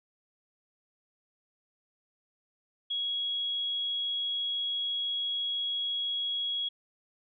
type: tone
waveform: sine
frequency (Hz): 3322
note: G#7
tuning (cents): 0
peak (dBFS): -29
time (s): 2.9-6.69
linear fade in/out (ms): 10
effects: none